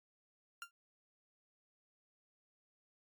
30% pulse tone with exponential decay, 1391 Hz, F6, 7 cents flat, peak -38 dBFS, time 0.62-0.71 s, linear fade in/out 1 ms, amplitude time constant 19 ms, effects MP3 96 kbps

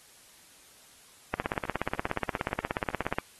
click train, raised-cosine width 0.5 ms, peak -13 dBFS, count 32, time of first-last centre 1.34-3.185 s, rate 16.8 Hz, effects white hiss -56 dBFS RMS until 3.39 s + AAC 32 kbps

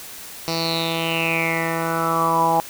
10% pulse tone with low-pass filter sweep, 164.81 Hz, E3, in tune, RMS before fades -21 dBFS, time 0.48-2.6 s, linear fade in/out 0 ms, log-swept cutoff 5000 to 850 Hz, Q 8.3, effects white hiss -37 dBFS RMS until 2.69 s

